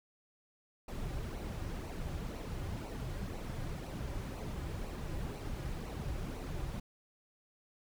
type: noise with flanger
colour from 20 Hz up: brown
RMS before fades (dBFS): -40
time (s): 0.88-6.8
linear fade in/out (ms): 5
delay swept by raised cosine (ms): 0.58 to 4.58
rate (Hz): 2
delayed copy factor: -0.55
effects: none